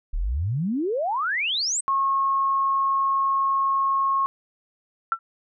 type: exponential sweep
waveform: sine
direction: up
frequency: 33.15 to 8480 Hz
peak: -22 dBFS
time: 0.13-1.81 s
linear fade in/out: 10 ms
type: tone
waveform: sine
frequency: 1088 Hz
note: C#6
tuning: 33 cents flat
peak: -19 dBFS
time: 1.88-4.26 s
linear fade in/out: 0 ms
type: tone with exponential decay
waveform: sine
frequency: 1347 Hz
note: E6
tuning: 37 cents sharp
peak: -14 dBFS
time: 5.12-5.19 s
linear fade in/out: 1 ms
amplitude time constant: 15 ms
effects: none